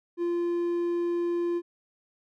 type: tone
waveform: triangle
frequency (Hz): 345.7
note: F4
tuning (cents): -18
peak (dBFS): -23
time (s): 0.17-1.62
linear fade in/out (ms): 50
effects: none